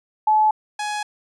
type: tone pair in turn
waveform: sine / sawtooth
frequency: 860 / 837.5 Hz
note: A5 / G#5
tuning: -40 / +14 cents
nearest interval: unison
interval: 46 cents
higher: first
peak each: -13 / -20 dBFS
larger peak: first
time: 0.27-0.51 / 0.79-1.03 s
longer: neither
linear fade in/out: 5 ms
effects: resampled to 22050 Hz